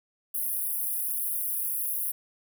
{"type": "high-pass noise", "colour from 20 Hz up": "pink", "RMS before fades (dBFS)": -30, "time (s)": [0.34, 2.12], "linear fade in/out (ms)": 10, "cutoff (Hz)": 10000, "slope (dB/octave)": 96, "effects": []}